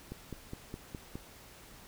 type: click train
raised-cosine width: 3 ms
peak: -27 dBFS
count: 6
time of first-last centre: 0.12-1.155 s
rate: 4.83 Hz
effects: pink hiss -54 dBFS RMS until 1.87 s